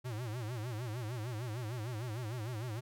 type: tone with vibrato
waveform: square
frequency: 115.8 Hz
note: A#2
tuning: 11 cents flat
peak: -38 dBFS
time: 0.04-2.81 s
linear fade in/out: 20 ms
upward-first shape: sine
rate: 6.6 Hz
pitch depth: 180 cents each way
effects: none